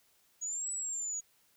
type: linear two-way sweep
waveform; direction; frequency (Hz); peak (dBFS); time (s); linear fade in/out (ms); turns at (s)
sine; up then down; 6700 to 7930 to 6700; -34; 0.41-1.21; 20; 0.72
effects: white hiss -69 dBFS RMS until 1.56 s